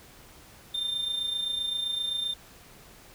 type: tone with amplitude modulation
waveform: triangle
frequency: 3600 Hz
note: A7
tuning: 39 cents sharp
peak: -24 dBFS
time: 0.74-2.34 s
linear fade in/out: 10 ms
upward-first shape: sine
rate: 27.7 Hz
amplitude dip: 55%
effects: pink hiss -52 dBFS RMS until 3.14 s